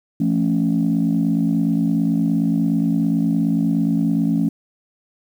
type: chord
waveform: sine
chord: F augmented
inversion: none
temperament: equal with one note detuned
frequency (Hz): 170.43 / 220 / 277.2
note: F3 / A3 / C#4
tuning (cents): -42 / 0 / 0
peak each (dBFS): -19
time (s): 0.2-4.49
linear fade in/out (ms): 5
effects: tanh soft clip ceiling -9 dBFS + 8-bit